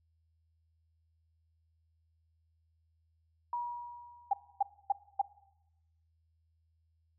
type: tone with exponential decay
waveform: sine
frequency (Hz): 960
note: B5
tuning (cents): -49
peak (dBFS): -31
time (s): 3.53-4.68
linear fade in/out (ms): 2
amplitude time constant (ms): 250
type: tone bursts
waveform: sine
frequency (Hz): 800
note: G5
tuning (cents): +35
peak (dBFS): -24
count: 4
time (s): 4.31-5.216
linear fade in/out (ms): 5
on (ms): 24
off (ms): 270
effects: noise-tail reverb RT60 0.9 s tail -20 dB re dry + added 81 Hz sine -70 dBFS peak until 7.18 s